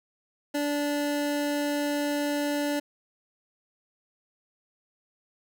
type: tone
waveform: 25% pulse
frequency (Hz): 290.7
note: D4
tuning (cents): -18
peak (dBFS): -22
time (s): 0.54-2.8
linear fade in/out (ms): 10
effects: none